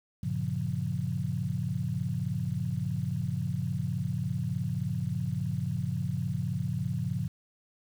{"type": "chord", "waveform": "sine", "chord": "G half-diminished seventh", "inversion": "none", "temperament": "just", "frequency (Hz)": [98, 117.6, 141.12, 176.4], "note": ["G2", "Bb2", "Db3", "F3"], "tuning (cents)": [0, 16, 31, 18], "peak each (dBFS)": [-36, -34, -33, -34], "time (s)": [0.23, 7.28], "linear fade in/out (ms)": 5, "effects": ["9-bit"]}